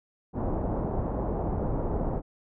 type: low-pass noise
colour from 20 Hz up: pink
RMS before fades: -29 dBFS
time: 0.33-2.22 s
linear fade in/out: 50 ms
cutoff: 850 Hz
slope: 24 dB/octave
effects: none